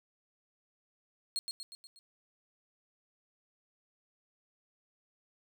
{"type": "tone with echo", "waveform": "35% pulse", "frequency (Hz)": 4260, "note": "C8", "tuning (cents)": 30, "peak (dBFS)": -30, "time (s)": [1.36, 1.39], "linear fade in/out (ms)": 0, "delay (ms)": 120, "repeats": 5, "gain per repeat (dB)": -5, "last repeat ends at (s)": 1.99, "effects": []}